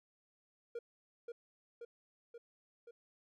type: tone with echo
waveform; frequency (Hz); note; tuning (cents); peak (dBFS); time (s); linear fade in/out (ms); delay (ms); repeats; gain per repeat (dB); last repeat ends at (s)
triangle; 470.8; A#4; +17; -37; 0.75-0.79; 5; 530; 4; -3; 2.91
effects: MP3 96 kbps